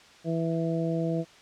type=harmonic tone; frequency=164.81 Hz; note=E3; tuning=in tune; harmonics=1 / 2 / 3 / 4; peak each=-28 / -31 / -33 / -34 dBFS; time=0.24-1.25 s; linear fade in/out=50 ms; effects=white hiss -53 dBFS RMS until 1.41 s + low-pass 5000 Hz 12 dB/octave